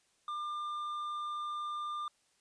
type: tone with hard clipping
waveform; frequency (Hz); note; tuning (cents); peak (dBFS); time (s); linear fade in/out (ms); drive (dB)
sine; 1198; D6; +34; -37; 0.28-2.08; 2; 5
effects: white hiss -72 dBFS RMS until 2.4 s + resampled to 22050 Hz